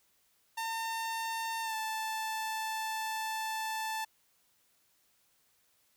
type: tone with pitch glide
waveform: sawtooth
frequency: 905 to 879.7 Hz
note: A5 to A5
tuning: +48 to -1 cents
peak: -30 dBFS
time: 0.57-4.05 s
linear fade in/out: 10 ms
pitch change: -49 cents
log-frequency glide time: 1.62-1.75 s
effects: white hiss -71 dBFS RMS until 5.96 s